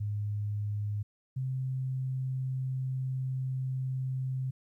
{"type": "tone pair in turn", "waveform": "sine", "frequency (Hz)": [103.83, 130.63], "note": ["G#2", "C3"], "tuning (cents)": [0, -2], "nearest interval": "major third", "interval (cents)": 398, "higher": "second", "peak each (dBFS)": [-30, -30], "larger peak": "neither", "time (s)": [[0, 1.03], [1.36, 4.51]], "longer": "second", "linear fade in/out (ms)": 10, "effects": ["12-bit"]}